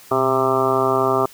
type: harmonic tone with a mistuned harmonic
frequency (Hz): 132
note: C3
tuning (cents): +16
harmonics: 1 / 2 / 3 / 4 / 5 / 6 / 7 / 8 / 9 / 10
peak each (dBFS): -29 / -27 / -20 / -29 / -22 / -27 / -27 / -28 / -21 / -30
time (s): 0.11-1.26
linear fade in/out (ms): 5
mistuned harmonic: 1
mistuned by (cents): -130
effects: white hiss -45 dBFS RMS until 1.33 s